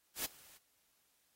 white noise with ADSR envelope, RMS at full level -36 dBFS, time 0.15-0.58 s, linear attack 100 ms, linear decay 16 ms, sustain -24 dB, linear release 11 ms, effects white hiss -75 dBFS RMS until 1.35 s + AAC 48 kbps

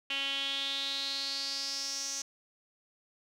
sawtooth tone with band-pass filter sweep, 275.5 Hz, C#4, 11 cents flat, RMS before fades -35 dBFS, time 0.1-2.22 s, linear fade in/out 5 ms, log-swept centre 2900 to 6100 Hz, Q 6.4, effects none

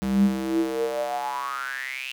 square tone with high-pass filter sweep, 65.41 Hz, C2, in tune, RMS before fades -26 dBFS, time 0.02-2.12 s, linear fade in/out 0 ms, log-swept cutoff 150 to 2800 Hz, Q 9.6, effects none

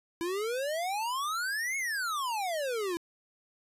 square exponential two-way sweep, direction up then down, 329.6 to 2217 to 329.6 Hz, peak -31 dBFS, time 0.21-2.97 s, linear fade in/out 0 ms, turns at 1.77 s, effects resampled to 32000 Hz

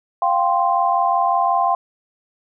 sine chord, F suspended second, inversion none, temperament equal, 698.5 / 784 / 1046.5 Hz, F5 / G5 / C6, 0 / 0 / 0 cents, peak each -19 dBFS, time 0.22-1.75 s, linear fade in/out 2 ms, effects none

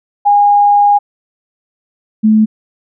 sine tone pair in turn, 818 / 216.7 Hz, G#5 / A3, -26 / -26 cents, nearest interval octave + major seventh, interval 2300 cents, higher first, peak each -5 dBFS, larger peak neither, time 0.25-0.99 / 2.23-2.46 s, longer first, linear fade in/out 20 ms, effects none

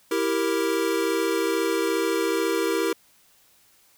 square chord, E diminished, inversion none, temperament equal, 329.6 / 392 / 466.2 Hz, E4 / G4 / Bb4, 0 / 0 / 0 cents, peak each -27 dBFS, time 0.11-2.93 s, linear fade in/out 5 ms, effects white hiss -59 dBFS RMS until 3.97 s

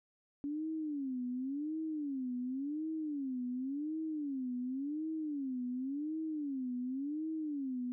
sine tone with vibrato, 280.5 Hz, C#4, 21 cents sharp, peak -35 dBFS, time 0.44-7.92 s, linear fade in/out 0 ms, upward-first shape sine, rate 0.91 Hz, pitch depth 220 cents each way, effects none

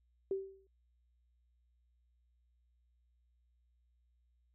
sine tone with exponential decay, 387 Hz, G4, 22 cents flat, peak -30 dBFS, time 0.31-0.67 s, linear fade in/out 2 ms, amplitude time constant 78 ms, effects added 60 Hz sine -70 dBFS peak until 4.54 s

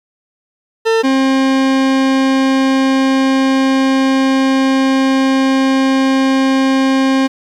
40% pulse tone pair in turn, 450 / 266.8 Hz, A4 / C4, +39 / +34 cents, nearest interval major sixth, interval 905 cents, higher first, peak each -9 dBFS, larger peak neither, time 0.85-1.03 / 1.03-7.28 s, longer second, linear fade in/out 20 ms, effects low-pass 5000 Hz 12 dB/octave + 7-bit

